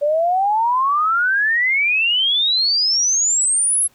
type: exponential sweep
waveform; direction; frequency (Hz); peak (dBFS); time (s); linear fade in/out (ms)
sine; up; 570 to 11140; -14; 0.01-3.88; 20
effects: pink hiss -56 dBFS RMS until 3.94 s + high-pass 60 Hz 12 dB/octave